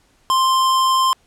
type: tone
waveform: square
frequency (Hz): 1048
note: C6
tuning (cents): +2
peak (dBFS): -14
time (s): 0.3-1.13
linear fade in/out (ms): 0
effects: pink hiss -58 dBFS RMS until 1.26 s + low-pass 10000 Hz 12 dB/octave